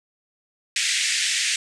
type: band-pass noise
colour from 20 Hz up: pink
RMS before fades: -23 dBFS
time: 0.76-1.56 s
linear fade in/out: 2 ms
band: 1800 to 8900 Hz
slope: 48 dB/octave
effects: none